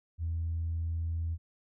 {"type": "tone", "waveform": "sine", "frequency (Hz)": 82.7, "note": "E2", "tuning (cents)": 6, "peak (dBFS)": -29, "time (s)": [0.18, 1.38], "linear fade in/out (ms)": 50, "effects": ["tanh soft clip ceiling -26 dBFS"]}